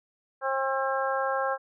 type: harmonic tone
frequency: 268 Hz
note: C4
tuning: 42 cents sharp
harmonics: 2 / 3 / 4 / 5 / 6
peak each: -29 / -31 / -32 / -33 / -34 dBFS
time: 0.41-1.58 s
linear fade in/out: 50 ms
effects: none